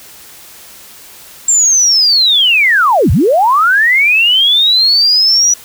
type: linear two-way sweep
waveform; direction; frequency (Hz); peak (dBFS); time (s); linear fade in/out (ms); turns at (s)
sine; down then up; 7459 to 61.8 to 5900; -6; 1.48-5.54; 5; 3.11
effects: white hiss -36 dBFS RMS until 5.64 s

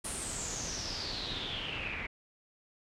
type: noise with low-pass filter sweep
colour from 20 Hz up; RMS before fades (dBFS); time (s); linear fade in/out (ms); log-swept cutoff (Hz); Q
pink; -38; 0.04-2.07; 10; 9700 to 2200; 7.8
effects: none

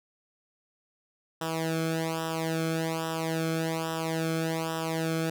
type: tone with flanger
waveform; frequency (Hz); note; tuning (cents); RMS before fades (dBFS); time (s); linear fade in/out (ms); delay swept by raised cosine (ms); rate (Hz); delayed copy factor
sawtooth; 162.3; E3; -27; -30; 1.41-5.3; 5; 0.45 to 1.07; 1.2; -0.95
effects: none

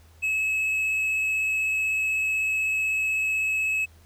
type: tone with vibrato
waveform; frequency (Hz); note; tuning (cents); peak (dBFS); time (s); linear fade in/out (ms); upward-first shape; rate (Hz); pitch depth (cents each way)
triangle; 2582; E7; -37; -21; 0.22-3.86; 20; sine; 16; 8
effects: added 81 Hz sine -51 dBFS peak until 4.05 s + pink hiss -59 dBFS RMS until 4.05 s

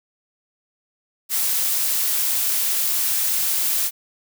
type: noise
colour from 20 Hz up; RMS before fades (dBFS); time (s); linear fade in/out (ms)
blue; -21; 1.29-3.91; 50
effects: none

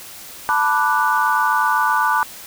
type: chord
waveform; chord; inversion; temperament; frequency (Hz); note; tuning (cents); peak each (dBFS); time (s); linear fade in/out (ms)
sine; B minor seventh; third; equal; 880 / 987.8 / 1174.7 / 1480; A5 / B5 / D6 / F#6; 0 / 0 / 0 / 0; -20; 0.49-2.23; 0
effects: white hiss -37 dBFS RMS until 2.46 s

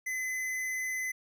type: tone with tanh clipping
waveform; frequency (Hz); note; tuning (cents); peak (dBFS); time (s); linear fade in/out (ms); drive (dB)
sine; 2029; B6; +46; -33; 0.06-1.12; 10; 18
effects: none

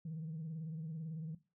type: tone with vibrato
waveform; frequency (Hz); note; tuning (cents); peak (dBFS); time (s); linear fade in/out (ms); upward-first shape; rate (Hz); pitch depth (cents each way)
sine; 159.5; D#3; +43; -39; 0.05-1.35; 5; sine; 18; 94
effects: noise-tail reverb RT60 0.3 s tail -17 dB re dry + tanh soft clip ceiling -37 dBFS

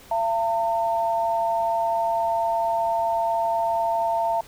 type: tone pair together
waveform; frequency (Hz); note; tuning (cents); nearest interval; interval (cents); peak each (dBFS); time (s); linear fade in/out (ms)
sine; 678 / 906.1; E5 / A#5; +49 / -49; perfect fourth; 502; -23; 0.11-4.41; 5
effects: pink hiss -48 dBFS RMS until 4.47 s

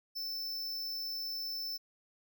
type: tone with amplitude modulation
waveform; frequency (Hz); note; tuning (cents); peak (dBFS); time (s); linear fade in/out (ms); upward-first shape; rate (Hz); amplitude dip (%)
square; 5290; E8; +5; -35; 0.15-1.78; 20; sine; 265; 35
effects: none

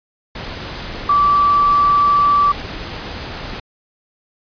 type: tone in noise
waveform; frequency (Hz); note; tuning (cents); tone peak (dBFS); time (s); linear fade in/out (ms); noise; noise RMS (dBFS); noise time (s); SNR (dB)
sine; 1159; D6; -23; -10; 1.09-2.52; 5; pink; -28; 0.35-3.6; +15
effects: resampled to 11025 Hz

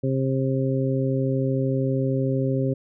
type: harmonic tone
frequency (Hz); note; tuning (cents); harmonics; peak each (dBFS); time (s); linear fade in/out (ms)
133; C3; +29; 1 / 2 / 3 / 4; -23 / -26 / -28 / -29; 0.03-2.74; 10
effects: none

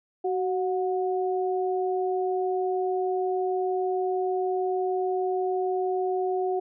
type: tone pair together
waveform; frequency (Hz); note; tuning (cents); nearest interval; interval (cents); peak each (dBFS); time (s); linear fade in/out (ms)
sine; 374.4 / 727.9; F#4 / F#5; +20 / -29; octave; 1151; -25 / -29; 0.24-6.6; 10
effects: none

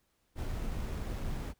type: noise with sample-and-hold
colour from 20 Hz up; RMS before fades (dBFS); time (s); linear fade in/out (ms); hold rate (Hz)
brown; -36; 0.35-1.54; 50; 8820
effects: pink hiss -75 dBFS RMS until 1.59 s

